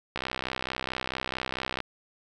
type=click train; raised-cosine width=0.3 ms; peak=-14 dBFS; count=107; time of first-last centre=0.16-1.803 s; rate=64.5 Hz; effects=none